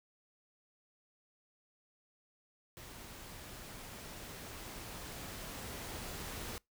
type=noise with level ramp; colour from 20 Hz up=pink; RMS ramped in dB=-51 to -43 dBFS; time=2.77-6.58 s; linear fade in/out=0 ms; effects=noise-tail reverb RT60 0.2 s tail -26 dB re dry